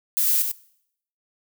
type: noise with echo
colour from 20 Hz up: violet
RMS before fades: -21 dBFS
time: 0.17-0.42 s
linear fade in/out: 0 ms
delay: 96 ms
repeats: 1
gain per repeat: -5 dB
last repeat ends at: 0.516 s
effects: noise-tail reverb RT60 0.7 s tail -21 dB re dry